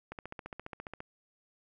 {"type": "click train", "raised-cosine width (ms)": 0.5, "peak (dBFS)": -26, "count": 14, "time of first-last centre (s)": [0.12, 1.004], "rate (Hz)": 14.7, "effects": []}